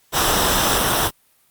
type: noise with comb filter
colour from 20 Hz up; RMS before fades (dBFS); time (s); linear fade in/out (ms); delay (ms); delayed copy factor
pink; -18; 0.12-1.11; 50; 0.44; -0.55
effects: white hiss -59 dBFS RMS until 1.5 s + Opus 48 kbps